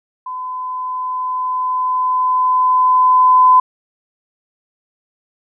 sine tone with level ramp, 1014 Hz, B5, 45 cents sharp, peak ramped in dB -23 to -5 dBFS, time 0.26-3.6 s, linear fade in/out 5 ms, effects none

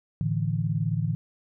sine chord, A suspended fourth, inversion none, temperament equal, 110 / 146.83 / 164.81 Hz, A2 / D3 / E3, 0 / 0 / 0 cents, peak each -28 dBFS, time 0.21-1.15 s, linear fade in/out 0 ms, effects none

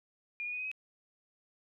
sine tone with pitch steps, 2420 / 2450 / 2479 / 2510 / 2540 Hz, D#7 / D#7 / D#7 / D#7 / D#7, -49 / -27 / -7 / +15 / +35 cents, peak -35 dBFS, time 0.4-0.715 s, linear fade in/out 0 ms, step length 63 ms, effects none

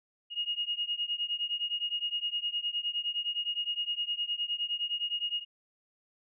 sine beating tone pair, 2862 / 2871.7 Hz, F7 / F7, +42 / +48 cents, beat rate 9.7 Hz, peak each -33 / -34 dBFS, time 0.3-5.45 s, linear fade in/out 50 ms, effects none

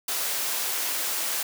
white high-pass noise, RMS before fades -28 dBFS, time 0.08-1.43 s, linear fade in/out 5 ms, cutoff 400 Hz, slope 12 dB/octave, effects none

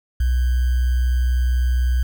sine tone with sample-and-hold, 62.1 Hz, B1, 10 cents sharp, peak -15 dBFS, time 0.2-2.03 s, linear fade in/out 5 ms, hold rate 1575 Hz, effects none

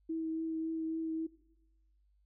sine tone with vibrato, 322.4 Hz, E4, 38 cents flat, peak -33 dBFS, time 0.09-1.27 s, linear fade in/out 10 ms, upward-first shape triangle, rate 3.6 Hz, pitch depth 14 cents each way, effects noise-tail reverb RT60 0.9 s tail -19 dB re dry + added 50 Hz sine -67 dBFS peak until 2.25 s

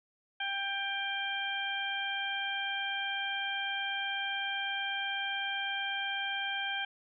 harmonic tone, 791 Hz, G5, 15 cents sharp, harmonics 1 / 2 / 3 / 4, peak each -39 / -36 / -39 / -37 dBFS, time 0.4-6.85 s, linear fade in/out 5 ms, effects none

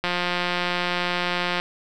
click train, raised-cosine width 0.3 ms, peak -8 dBFS, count 277, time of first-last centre 0.04-1.599 s, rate 177 Hz, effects none

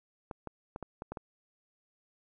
clicks, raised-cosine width 1 ms, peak -25 dBFS, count 7, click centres 0.312 / 0.473 / 0.761 / 0.827 / 1.021 / 1.12 / 1.172 s, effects none

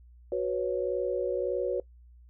sine chord, F# suspended fourth, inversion none, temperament just, 370 / 493.3 / 555 Hz, F#4 / B4 / C#5, 0 / -2 / +2 cents, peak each -31 dBFS, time 0.32-1.8 s, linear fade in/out 2 ms, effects noise-tail reverb RT60 0.1 s tail -21 dB re dry + added 60 Hz sine -51 dBFS peak until 2.29 s

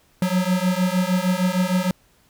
square beating tone pair, 180.1 / 186.6 Hz, F#3 / F#3, -46 / +15 cents, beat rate 6.5 Hz, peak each -22 dBFS, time 0.22-1.91 s, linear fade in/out 2 ms, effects pink hiss -59 dBFS RMS until 2.29 s

